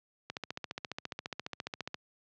click train, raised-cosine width 0.2 ms, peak -19 dBFS, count 25, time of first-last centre 0.3-1.944 s, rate 14.6 Hz, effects high-pass 100 Hz 12 dB/octave + low-pass 5000 Hz 12 dB/octave

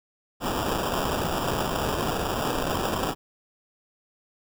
white noise with sample-and-hold, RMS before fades -27 dBFS, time 0.4-3.15 s, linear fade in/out 50 ms, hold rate 2100 Hz, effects none

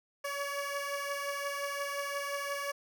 15% pulse beating tone pair, 564 / 569.7 Hz, C#5 / C#5, +30 / +47 cents, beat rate 5.7 Hz, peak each -29 / -34 dBFS, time 0.24-2.72 s, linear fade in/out 10 ms, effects none

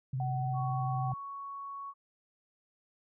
sine tone with vibrato, 130.81 Hz, C3, in tune, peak -31 dBFS, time 0.13-1.14 s, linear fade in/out 5 ms, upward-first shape sine, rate 20 Hz, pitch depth 69 cents each way
sine tone with pitch glide, 751 to 761.5 Hz, F#5 to F#5, +26 to +50 cents, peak -35 dBFS, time 0.2-1.12 s, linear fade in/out 2 ms, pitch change +24 cents, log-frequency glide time 0.37-0.76 s
sine tone, 1113 Hz, C#6, 7 cents sharp, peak -39 dBFS, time 0.53-1.94 s, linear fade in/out 50 ms
effects none

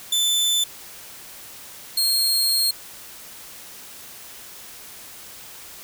sawtooth tone pair in turn, 3520 / 4241 Hz, A7 / C8, 0 / +23 cents, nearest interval minor third, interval 323 cents, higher second, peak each -15 dBFS, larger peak neither, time 0.12-0.64 / 1.97-2.71 s, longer second, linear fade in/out 5 ms, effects white hiss -41 dBFS RMS until 5.83 s

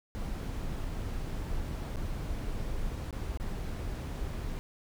brown noise with dropouts, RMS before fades -35 dBFS, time 0.15-4.59 s, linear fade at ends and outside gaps 0 ms, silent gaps 1.958-1.968 / 3.108-3.127 / 3.374-3.399 s, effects none

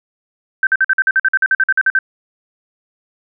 sine tone bursts, 1551 Hz, G6, 19 cents flat, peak -9 dBFS, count 16, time 0.63-1.989 s, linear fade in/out 2 ms, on 39 ms, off 49 ms, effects none

